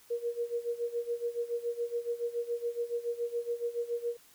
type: tone with tremolo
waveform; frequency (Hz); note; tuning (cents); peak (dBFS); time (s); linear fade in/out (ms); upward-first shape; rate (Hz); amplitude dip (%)
sine; 473.5; A#4; +27; -28; 0.1-4.17; 10; sine; 7.1; 85
effects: white hiss -60 dBFS RMS until 4.34 s